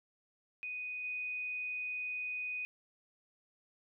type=tone with level steps; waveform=sine; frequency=2489 Hz; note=D#7; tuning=in tune; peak=-38 / -36 dBFS; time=0.63-2.65 s; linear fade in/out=0 ms; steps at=1.04 s; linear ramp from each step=2 ms; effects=none